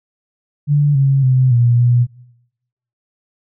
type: tone with pitch steps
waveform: sine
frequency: 145.6 / 136.6 / 129.1 / 119.8 / 121.5 Hz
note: D3 / C#3 / C3 / A#2 / B2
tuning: -15 / -25 / -23 / +48 / -28 cents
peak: -9 dBFS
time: 0.67-2.07 s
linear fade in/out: 50 ms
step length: 280 ms
effects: noise-tail reverb RT60 0.9 s tail -21 dB re dry